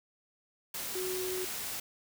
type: tone in noise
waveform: sine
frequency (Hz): 370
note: F#4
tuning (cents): 0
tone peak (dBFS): -34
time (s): 0.95-1.45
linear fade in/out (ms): 5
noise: white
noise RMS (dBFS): -38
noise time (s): 0.74-1.8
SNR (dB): +1
effects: none